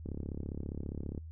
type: click train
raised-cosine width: 3 ms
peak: -26 dBFS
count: 40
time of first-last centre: 0.06-1.177 s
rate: 34.9 Hz
effects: noise-tail reverb RT60 0.1 s tail -25 dB re dry + added 80 Hz sine -43 dBFS peak until 1.31 s